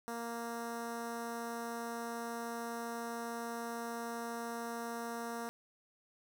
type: tone with notch filter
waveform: 10% pulse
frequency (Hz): 233.1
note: A#3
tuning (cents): 0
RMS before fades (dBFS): -41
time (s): 0.08-5.49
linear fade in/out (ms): 0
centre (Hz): 3200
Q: 1.3
effects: none